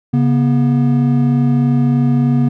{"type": "tone pair together", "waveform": "triangle", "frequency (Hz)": [138.41, 241.7], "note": ["C#3", "B3"], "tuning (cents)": [-2, -37], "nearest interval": "minor seventh", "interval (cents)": 965, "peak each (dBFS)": -11, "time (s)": [0.13, 2.49], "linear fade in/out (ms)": 10, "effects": []}